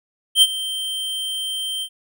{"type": "tone with ADSR envelope", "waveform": "square", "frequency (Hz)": 3134, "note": "G7", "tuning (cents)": -1, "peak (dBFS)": -8, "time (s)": [0.35, 1.89], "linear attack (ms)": 69, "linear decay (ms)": 44, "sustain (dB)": -16, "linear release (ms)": 67, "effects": []}